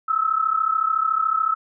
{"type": "tone pair together", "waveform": "sine", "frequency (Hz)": [1284.7, 1318.5], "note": ["E6", "E6"], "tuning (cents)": [-45, 0], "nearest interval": "unison", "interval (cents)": 45, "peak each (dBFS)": -21, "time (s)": [0.08, 1.55], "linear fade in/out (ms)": 10, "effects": []}